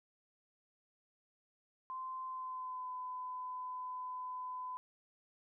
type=tone with pitch glide; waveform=sine; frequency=1036 to 1008.8 Hz; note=C6 to B5; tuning=-17 to +36 cents; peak=-40 dBFS; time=1.9-4.77 s; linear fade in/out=0 ms; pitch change=-47 cents; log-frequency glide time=2.26-2.91 s; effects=none